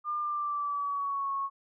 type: tone with pitch glide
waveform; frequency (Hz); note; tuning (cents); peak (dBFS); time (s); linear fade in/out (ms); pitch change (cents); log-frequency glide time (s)
sine; 1200 to 1100.4; D6 to C#6; +37 to -13; -29; 0.04-1.5; 50; -150; 0.2-1.32
effects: none